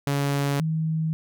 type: tone pair in turn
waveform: sawtooth / sine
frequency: 141.2 / 159.2 Hz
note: C#3 / D#3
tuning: +32 / +40 cents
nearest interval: major second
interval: 208 cents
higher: second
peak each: -18 / -22 dBFS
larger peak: first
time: 0.07-0.6 / 0.6-1.13 s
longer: neither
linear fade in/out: 0 ms
effects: none